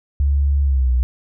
sine tone with pitch glide, 70.4 to 62 Hz, C#2 to B1, +27 to +7 cents, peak -13 dBFS, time 0.2-1.03 s, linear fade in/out 0 ms, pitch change -220 cents, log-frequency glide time 0.63-0.92 s, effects none

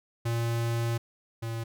square tone pair in turn, 116.54 / 114.47 Hz, A#2 / A#2, 0 / -31 cents, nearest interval unison, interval 31 cents, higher first, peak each -27 / -32 dBFS, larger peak first, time 0.25-0.98 / 1.42-1.64 s, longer first, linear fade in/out 10 ms, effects none

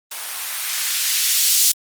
violet noise with band-pass filter sweep, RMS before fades -20 dBFS, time 0.11-1.72 s, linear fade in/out 5 ms, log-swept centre 700 to 4900 Hz, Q 0.81, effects Opus 32 kbps

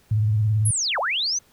sine tone with vibrato, 107.2 Hz, A2, 45 cents flat, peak -17 dBFS, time 0.11-0.71 s, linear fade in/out 5 ms, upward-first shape sine, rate 18 Hz, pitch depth 62 cents each way
sine linear two-way sweep, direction down then up, 11270 to 493.9 to 6300 Hz, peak -21 dBFS, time 0.65-1.39 s, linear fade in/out 10 ms, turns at 0.99 s
effects pink hiss -58 dBFS RMS until 1.52 s

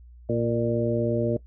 harmonic tone with a mistuned harmonic, 116.54 Hz, A#2, in tune, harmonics 1 / 2 / 3 / 4 / 5, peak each -28 / -28 / -28 / -28 / -28 dBFS, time 0.29-1.37 s, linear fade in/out 5 ms, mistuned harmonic 5, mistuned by +26 cents, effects noise-tail reverb RT60 0.1 s tail -19 dB re dry + added 60 Hz sine -45 dBFS peak until 1.46 s

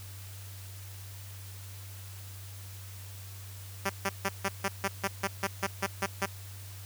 5% pulse tone bursts, 196 Hz, G3, in tune, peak -16 dBFS, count 13, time 3.85-6.261 s, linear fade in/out 10 ms, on 47 ms, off 150 ms, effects added 97 Hz sine -43 dBFS peak until 6.85 s + white hiss -50 dBFS RMS until 6.85 s

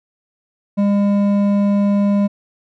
triangle tone with hard clipping, 202.1 Hz, G#3, 47 cents flat, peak -14 dBFS, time 0.77-2.28 s, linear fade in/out 20 ms, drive 12 dB, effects none

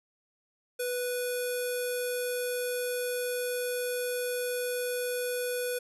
square tone with low-pass filter, 493.6 Hz, B4, 1 cent flat, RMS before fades -32 dBFS, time 0.79-5.79 s, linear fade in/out 10 ms, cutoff 11000 Hz, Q 6.2, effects none

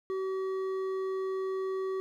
triangle tone with hard clipping, 380.5 Hz, F#4, 48 cents sharp, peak -32 dBFS, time 0.1-2 s, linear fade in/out 0 ms, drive 11 dB, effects none

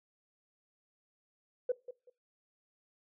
sine tone with echo, 497.4 Hz, B4, 12 cents sharp, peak -26 dBFS, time 1.69-1.72 s, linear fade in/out 5 ms, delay 190 ms, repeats 2, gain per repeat -14 dB, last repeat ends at 2.1 s, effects noise-tail reverb RT60 0.3 s tail -21 dB re dry + tanh soft clip ceiling -22 dBFS

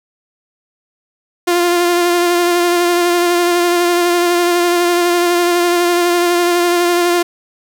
sawtooth tone with vibrato, 349.2 Hz, F4, in tune, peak -7 dBFS, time 1.47-7.23 s, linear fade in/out 10 ms, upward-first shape sine, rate 12 Hz, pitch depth 21 cents each way, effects 8-bit

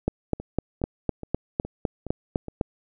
two click trains, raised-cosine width 2 ms, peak -9 / -21 dBFS, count 11 / 6, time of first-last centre 0.08-2.612 / 0.4-2.483 s, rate 3.95 / 2.4 Hz, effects none

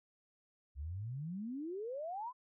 sine exponential sweep, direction up, 65.41 to 1046.5 Hz, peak -39 dBFS, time 0.75-2.33 s, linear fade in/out 50 ms, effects none

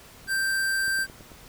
square tone, 1569 Hz, G6, 1 cent sharp, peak -24 dBFS, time 0.27-1.07 s, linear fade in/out 50 ms
click train, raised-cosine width 2 ms, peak -32 dBFS, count 5, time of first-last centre 0.88-1.318 s, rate 9.14 Hz
effects pink hiss -49 dBFS RMS until 1.48 s

